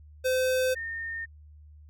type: tone pair in turn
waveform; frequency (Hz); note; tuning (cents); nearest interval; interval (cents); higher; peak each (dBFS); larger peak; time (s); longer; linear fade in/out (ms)
square / sine; 514 / 1825.9; C5 / A#6; -31 / -36; octave + minor seventh; 2195; second; -24 / -32; first; 0.24-0.75 / 0.75-1.26; neither; 20
effects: added 75 Hz sine -48 dBFS peak until 1.89 s